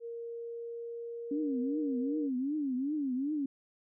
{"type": "tone with pitch glide", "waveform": "sine", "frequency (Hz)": [466.2, 469.2], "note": ["A#4", "A#4"], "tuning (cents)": [0, 11], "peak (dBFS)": -38, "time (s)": [0, 2.3], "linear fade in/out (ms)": 50, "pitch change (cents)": 11, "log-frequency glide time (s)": [0.21, 1.77]}
{"type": "tone with vibrato", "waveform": "sine", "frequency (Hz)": 277.2, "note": "C#4", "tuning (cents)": 0, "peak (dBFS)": -30, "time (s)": [1.31, 3.46], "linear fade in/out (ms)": 5, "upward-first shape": "triangle", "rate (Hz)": 2.6, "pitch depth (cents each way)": 210}
{"effects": []}